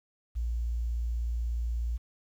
sine tone, 58.27 Hz, A#1, in tune, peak -28 dBFS, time 0.35-1.98 s, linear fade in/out 20 ms, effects 10-bit

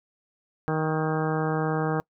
harmonic tone with a mistuned harmonic, 156.9 Hz, D#3, 15 cents sharp, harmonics 1 / 2 / 3 / 4 / 5 / 6 / 7 / 8 / 9 / 10, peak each -27 / -31 / -29 / -37 / -32 / -39 / -38 / -37 / -41 / -38 dBFS, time 0.68-2 s, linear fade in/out 0 ms, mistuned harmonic 10, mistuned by +29 cents, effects noise-tail reverb RT60 0.1 s tail -26 dB re dry

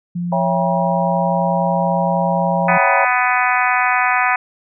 sine tone, 174.61 Hz, F3, in tune, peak -19 dBFS, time 0.15-2.78 s, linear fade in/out 10 ms
sine chord, C# diminished seventh, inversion none, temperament just, 554.4 / 665.2 / 798.3 / 957.9 Hz, C#5 / E5 / G5 / Bb5, 0 / +16 / +31 / +47 cents, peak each -21 dBFS, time 0.32-3.05 s, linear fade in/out 5 ms
harmonic tone, 249.1 Hz, B3, 15 cents sharp, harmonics 3 / 4 / 5 / 6 / 7 / 8 / 9 / 10, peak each -19 / -20 / -21 / -22 / -22 / -23 / -24 / -24 dBFS, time 2.68-4.36 s, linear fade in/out 5 ms
effects none

